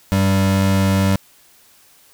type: tone pair together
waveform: square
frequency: 96.6 / 194.2 Hz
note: G2 / G3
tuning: -25 / -16 cents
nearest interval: octave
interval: 1209 cents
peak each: -17 dBFS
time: 0.12-1.16 s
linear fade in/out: 0 ms
effects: white hiss -51 dBFS RMS until 2.13 s